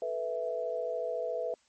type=chord; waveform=sine; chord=A suspended second; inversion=none; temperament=equal; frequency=440 / 493.9 / 659.3 Hz; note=A4 / B4 / E5; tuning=0 / 0 / 0 cents; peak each=-39 / -34 / -34 dBFS; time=0.02-1.54 s; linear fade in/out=2 ms; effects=white hiss -68 dBFS RMS until 1.68 s + MP3 32 kbps